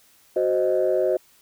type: chord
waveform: sine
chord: C diminished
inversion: second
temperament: equal with one note detuned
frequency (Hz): 371.1 / 523.3 / 622.3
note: Gb4 / C5 / Eb5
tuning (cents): +5 / 0 / 0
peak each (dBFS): -22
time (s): 0.36-1.17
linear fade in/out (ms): 5
effects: tanh soft clip ceiling -11 dBFS + white hiss -57 dBFS RMS until 1.41 s